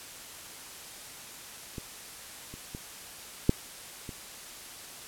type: clicks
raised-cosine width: 3 ms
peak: -24 / -30 / -25 / -7 / -26 dBFS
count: 5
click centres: 1.782 / 2.54 / 2.749 / 3.494 / 4.092 s
effects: white hiss -45 dBFS RMS until 5.07 s + low-pass 12000 Hz 12 dB/octave